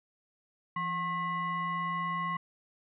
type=tone with frequency modulation; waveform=sine; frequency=1079 Hz; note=C#6; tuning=47 cents flat; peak=-30 dBFS; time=0.76-2.37 s; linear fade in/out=5 ms; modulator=908 Hz; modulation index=0.82; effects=none